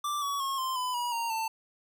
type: tone with pitch steps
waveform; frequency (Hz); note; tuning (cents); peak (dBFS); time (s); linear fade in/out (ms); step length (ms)
square; 1174.7 / 1129.5 / 1086 / 1044.1 / 1003.9 / 965.2 / 928.1 / 892.3; D6 / C#6 / C#6 / C6 / B5 / B5 / A#5 / A5; 0 / +32 / -36 / -4 / +28 / -40 / -8 / +24; -30; 0.04-1.48; 5; 180
effects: none